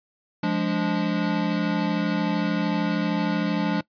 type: chord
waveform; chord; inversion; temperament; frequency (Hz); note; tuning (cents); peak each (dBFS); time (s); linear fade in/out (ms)
square; D diminished; first; equal with one note detuned; 174.61 / 207.7 / 290.3; F3 / Ab3 / D4; 0 / 0 / -20; -27; 0.43-3.81; 5
effects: noise-tail reverb RT60 0.1 s tail -21 dB re dry + resampled to 11025 Hz